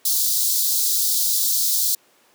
white high-pass noise, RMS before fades -20 dBFS, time 0.05-1.95 s, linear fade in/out 5 ms, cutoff 3800 Hz, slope 48 dB/octave, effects pink hiss -57 dBFS RMS until 2.34 s + high-pass 300 Hz 12 dB/octave

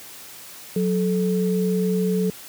sine tone pair together, 183.1 / 434.8 Hz, F#3 / A4, -18 / -21 cents, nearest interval octave + minor third, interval 1497 cents, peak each -20 / -23 dBFS, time 0.76-2.3 s, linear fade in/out 2 ms, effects white hiss -41 dBFS RMS until 2.48 s + high-pass 80 Hz 12 dB/octave

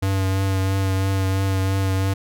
square tone with vibrato, 96.1 Hz, G2, 34 cents flat, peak -19 dBFS, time 0.02-2.14 s, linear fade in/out 10 ms, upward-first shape triangle, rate 3 Hz, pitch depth 23 cents each way, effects none

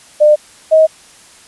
sine tone pair in turn, 601 / 632.9 Hz, D5 / D#5, +40 / +29 cents, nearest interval minor second, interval 89 cents, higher second, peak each -4 dBFS, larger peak neither, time 0.2-0.36 / 0.71-0.87 s, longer neither, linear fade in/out 20 ms, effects white hiss -42 dBFS RMS until 1.47 s + resampled to 24000 Hz

